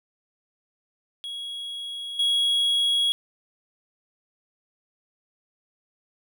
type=tone with level steps; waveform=triangle; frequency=3322 Hz; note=G#7; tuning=in tune; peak=-30 / -18 dBFS; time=1.24-3.12 s; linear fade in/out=0 ms; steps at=2.19 s; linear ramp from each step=5 ms; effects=none